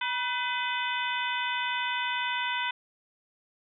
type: harmonic tone with a mistuned harmonic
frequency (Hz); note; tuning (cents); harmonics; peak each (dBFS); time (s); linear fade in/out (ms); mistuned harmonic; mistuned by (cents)
504; B4; +35; 2 / 3 / 4 / 5 / 6 / 7; -32 / -34 / -35 / -36 / -37 / -37; 0.01-2.71; 5; 2; -66
effects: none